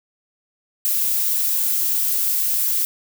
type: noise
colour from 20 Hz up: violet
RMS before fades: -20 dBFS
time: 0.85-2.85 s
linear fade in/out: 0 ms
effects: none